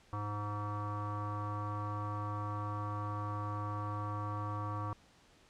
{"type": "tone with low-pass filter", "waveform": "square", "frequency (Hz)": 103.83, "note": "G#2", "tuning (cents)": 0, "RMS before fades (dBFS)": -38, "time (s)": [0.13, 4.93], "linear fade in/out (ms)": 0, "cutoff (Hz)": 1100, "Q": 9.2, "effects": ["pink hiss -64 dBFS RMS until 5.49 s", "low-pass 7000 Hz 12 dB/octave"]}